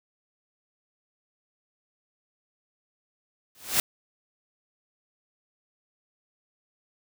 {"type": "noise with exponential growth", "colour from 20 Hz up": "white", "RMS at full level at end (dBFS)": -19, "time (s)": [3.55, 3.8], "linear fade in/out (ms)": 1, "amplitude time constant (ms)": 53, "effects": []}